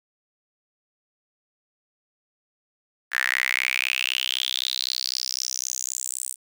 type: tone with high-pass filter sweep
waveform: sawtooth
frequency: 63.9 Hz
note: C2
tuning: 40 cents flat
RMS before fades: -27 dBFS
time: 3.11-6.36 s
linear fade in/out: 50 ms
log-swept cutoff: 1700 to 8800 Hz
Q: 6.8
effects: none